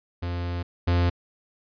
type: tone pair in turn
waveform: 45% pulse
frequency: 87.3 / 87.3 Hz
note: F2 / F2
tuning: 0 / 0 cents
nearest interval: unison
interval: 0 cents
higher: neither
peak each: -27 / -19 dBFS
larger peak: second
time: 0.22-0.63 / 0.87-1.1 s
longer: first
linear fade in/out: 10 ms
effects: resampled to 11025 Hz